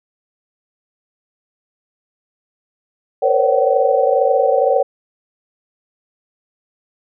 sine tone cluster, 464.8 / 514 / 547 / 569 / 760 Hz, A#4 / C5 / C#5 / C#5 / F#5, -5 / -31 / -23 / +45 / +46 cents, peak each -18 dBFS, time 3.22-4.83 s, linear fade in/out 10 ms, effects none

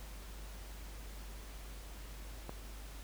click, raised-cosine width 1 ms, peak -28 dBFS, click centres 2.494 s, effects added 50 Hz sine -46 dBFS peak until 3.03 s + pink hiss -54 dBFS RMS until 3.03 s

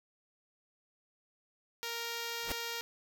5% pulse tone, 466.2 Hz, A#4, in tune, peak -25 dBFS, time 1.83-2.81 s, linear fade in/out 0 ms
pink noise with exponential growth, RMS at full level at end -30 dBFS, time 2.42-2.52 s, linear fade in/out 2 ms, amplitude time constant 20 ms
effects none

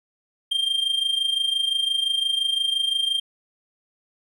triangle tone with amplitude modulation, 3184 Hz, G7, 26 cents sharp, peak -16 dBFS, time 0.51-3.2 s, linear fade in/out 10 ms, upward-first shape sine, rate 25.8 Hz, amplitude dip 70%, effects none

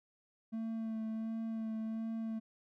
triangle tone with vibrato, 222.9 Hz, A3, 23 cents sharp, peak -34 dBFS, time 0.52-2.4 s, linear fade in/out 20 ms, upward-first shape sine, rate 1.4 Hz, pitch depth 18 cents each way, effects none

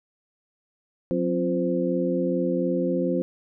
sine tone cluster, 181 / 265.2 / 348 / 516 Hz, F#3 / C4 / F4 / C5, -38 / +23 / -6 / -24 cents, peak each -27 dBFS, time 1.11-3.22 s, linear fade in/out 0 ms, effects none

